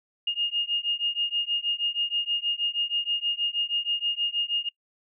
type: beating tone pair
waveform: sine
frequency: 2838 / 2844.3 Hz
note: F7 / F7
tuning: +27 / +31 cents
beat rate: 6.3 Hz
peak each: -28 dBFS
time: 0.27-4.69 s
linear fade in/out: 5 ms
effects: noise-tail reverb RT60 0.1 s tail -24 dB re dry